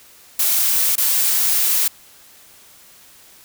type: noise with dropouts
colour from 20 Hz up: blue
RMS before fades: -17 dBFS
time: 0.39-1.88 s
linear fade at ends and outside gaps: 5 ms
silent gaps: 0.956-0.979 s
effects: white hiss -47 dBFS RMS until 3.44 s